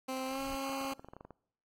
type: tone with pitch glide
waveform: 15% pulse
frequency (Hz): 261.6 to 271.1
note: C4 to C#4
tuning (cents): 0 to -38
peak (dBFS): -29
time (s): 0.08-0.94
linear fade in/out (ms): 10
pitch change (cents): +62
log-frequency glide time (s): 0.27-0.4
type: noise with exponential growth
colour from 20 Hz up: brown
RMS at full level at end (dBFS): -43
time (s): 0.15-0.55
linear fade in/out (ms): 0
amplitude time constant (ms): 86
type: clicks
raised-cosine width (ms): 1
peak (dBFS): -34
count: 12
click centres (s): 0.696 / 0.813 / 0.85 / 0.922 / 0.995 / 1.046 / 1.086 / 1.135 / 1.166 / 1.209 / 1.25 / 1.307
effects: noise-tail reverb RT60 0.7 s tail -23 dB re dry + AAC 48 kbps